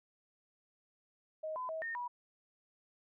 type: tone with pitch steps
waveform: sine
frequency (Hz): 627 / 1012 / 641 / 1833 / 973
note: D#5 / B5 / E5 / A#6 / B5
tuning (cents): +13 / +42 / -49 / -30 / -26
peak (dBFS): -37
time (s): 1.43-2.08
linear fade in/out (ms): 10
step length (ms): 130
effects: none